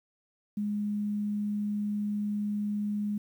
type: tone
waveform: sine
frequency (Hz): 207.4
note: G#3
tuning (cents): -2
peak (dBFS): -28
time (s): 0.57-3.18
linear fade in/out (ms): 5
effects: 10-bit